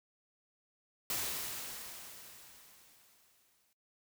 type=noise with exponential decay; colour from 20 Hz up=white; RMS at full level=-35 dBFS; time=1.1-3.73 s; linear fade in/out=1 ms; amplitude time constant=570 ms; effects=noise-tail reverb RT60 0.1 s tail -17 dB re dry